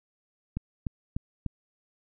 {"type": "click train", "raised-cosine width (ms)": 5, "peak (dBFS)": -18, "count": 4, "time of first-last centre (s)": [0.57, 1.463], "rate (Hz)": 3.36, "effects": []}